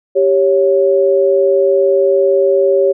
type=tone pair together; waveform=sine; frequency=392 / 554.4 Hz; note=G4 / C#5; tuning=0 / 0 cents; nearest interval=tritone; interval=600 cents; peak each=-11 dBFS; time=0.15-2.93 s; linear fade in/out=20 ms; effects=none